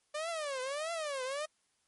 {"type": "tone with vibrato", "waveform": "sawtooth", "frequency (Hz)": 587.3, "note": "D5", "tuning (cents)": 0, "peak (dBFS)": -31, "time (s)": [0.14, 1.46], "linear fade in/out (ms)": 10, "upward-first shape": "triangle", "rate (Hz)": 1.6, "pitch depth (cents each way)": 270, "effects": ["white hiss -75 dBFS RMS until 1.87 s", "MP3 48 kbps"]}